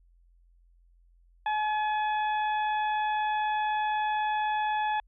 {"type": "harmonic tone with a mistuned harmonic", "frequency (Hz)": 852, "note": "G#5", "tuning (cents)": 44, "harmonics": [1, 2, 3, 4], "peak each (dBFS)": [-26, -35, -41, -43], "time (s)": [1.46, 5], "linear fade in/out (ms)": 2, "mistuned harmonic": 3, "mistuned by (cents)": -20, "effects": ["added 43 Hz sine -58 dBFS peak until 5.07 s"]}